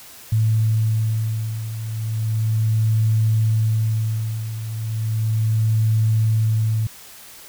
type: beating tone pair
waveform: sine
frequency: 110 / 110.35 Hz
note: A2 / A2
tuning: 0 / +5 cents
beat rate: 0.35 Hz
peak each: -23 / -18 dBFS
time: 0.32-6.87 s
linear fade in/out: 5 ms
effects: white hiss -42 dBFS RMS until 7.48 s